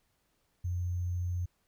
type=tone with sample-and-hold; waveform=sine; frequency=88.6 Hz; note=F2; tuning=25 cents sharp; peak=-30 dBFS; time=0.64-1.46 s; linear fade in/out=10 ms; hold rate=6300 Hz; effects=pink hiss -75 dBFS RMS until 1.67 s